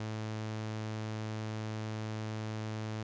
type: tone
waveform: sawtooth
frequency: 108.9 Hz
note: A2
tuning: 17 cents flat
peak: -32 dBFS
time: 0-3.03 s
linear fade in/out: 5 ms
effects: resampled to 16000 Hz

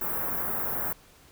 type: band-stop noise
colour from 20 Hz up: white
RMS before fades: -30 dBFS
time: 0.01-0.93 s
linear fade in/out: 5 ms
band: 1500 to 14000 Hz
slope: 24 dB/octave
effects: pink hiss -56 dBFS RMS until 1.31 s

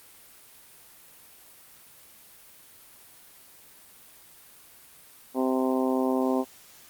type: harmonic tone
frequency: 130 Hz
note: C3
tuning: 11 cents flat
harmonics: 2 / 3 / 4 / 5 / 6 / 7 / 8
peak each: -25 / -29 / -31 / -33 / -35 / -36 / -37 dBFS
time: 5.34-6.45 s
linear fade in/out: 50 ms
effects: white hiss -52 dBFS RMS until 6.89 s + Opus 32 kbps

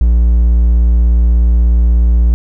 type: tone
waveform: triangle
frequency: 58.3 Hz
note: A#1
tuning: 1 cent sharp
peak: -4 dBFS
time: 0.01-2.34 s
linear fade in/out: 0 ms
effects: none

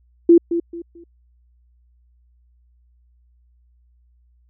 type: tone with echo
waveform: sine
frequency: 339.7 Hz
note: F4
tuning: 48 cents flat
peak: -6 dBFS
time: 0.29-0.38 s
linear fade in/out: 5 ms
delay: 220 ms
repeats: 3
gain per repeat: -11 dB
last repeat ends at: 1.04 s
effects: added 60 Hz sine -54 dBFS peak until 4.49 s

